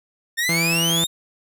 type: exponential sweep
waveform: sawtooth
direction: up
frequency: 1804 to 3746 Hz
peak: -16 dBFS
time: 0.37-1.07 s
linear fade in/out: 20 ms
type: tone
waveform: sawtooth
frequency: 166.9 Hz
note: E3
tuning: 22 cents sharp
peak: -18 dBFS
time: 0.49-1.04 s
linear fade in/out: 2 ms
effects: none